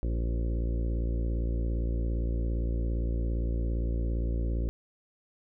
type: harmonic tone with a mistuned harmonic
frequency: 57.5 Hz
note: A#1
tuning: 23 cents flat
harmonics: 1 / 2 / 3 / 4 / 5 / 6 / 7 / 8 / 9 / 10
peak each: -27 / -37 / -42 / -43 / -42 / -43 / -48 / -50 / -47 / -53 dBFS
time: 0.03-4.69 s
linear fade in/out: 0 ms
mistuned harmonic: 7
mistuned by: -21 cents
effects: none